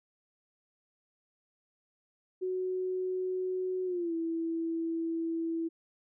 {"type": "tone with pitch glide", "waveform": "sine", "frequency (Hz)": [370, 329.6], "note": ["F#4", "E4"], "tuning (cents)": [0, 0], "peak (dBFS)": -30, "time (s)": [2.41, 5.69], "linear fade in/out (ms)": 20, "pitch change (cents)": -200, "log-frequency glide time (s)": [3.85, 4.14], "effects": []}